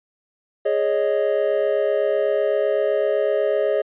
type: chord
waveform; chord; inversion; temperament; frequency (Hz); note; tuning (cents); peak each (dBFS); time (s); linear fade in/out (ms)
triangle; Ab suspended fourth; none; equal; 415.3 / 554.4 / 622.3; Ab4 / Db5 / Eb5; 0 / 0 / 0; -20; 0.65-3.82; 10
effects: resampled to 8000 Hz